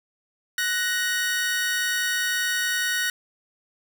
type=tone pair together; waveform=sawtooth; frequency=1483 / 1871.2 Hz; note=F#6 / A#6; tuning=+4 / +6 cents; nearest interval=major third; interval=402 cents; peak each=-22 dBFS; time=0.58-3.1 s; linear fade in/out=2 ms; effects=8-bit